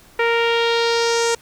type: tone with low-pass filter sweep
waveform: sawtooth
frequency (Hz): 465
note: A#4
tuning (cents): -4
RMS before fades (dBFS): -18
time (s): 0.19-1.35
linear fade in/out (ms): 5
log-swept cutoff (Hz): 2200 to 7400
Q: 2.5
effects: pink hiss -49 dBFS RMS until 1.41 s